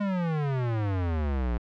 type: exponential sweep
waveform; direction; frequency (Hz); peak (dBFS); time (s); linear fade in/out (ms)
square; down; 207.7 to 56.2; -26; 0-1.58; 10
effects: low-pass 2000 Hz 12 dB/octave